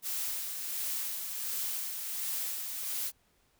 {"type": "noise with tremolo", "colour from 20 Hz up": "blue", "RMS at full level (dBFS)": -34, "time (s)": [0.02, 3.12], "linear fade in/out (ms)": 50, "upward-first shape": "sine", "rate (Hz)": 1.4, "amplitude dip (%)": 40, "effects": ["pink hiss -70 dBFS RMS until 3.59 s"]}